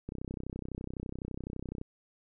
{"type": "click train", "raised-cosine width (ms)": 3, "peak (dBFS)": -25, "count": 56, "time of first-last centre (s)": [0.09, 1.814], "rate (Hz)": 31.9, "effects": []}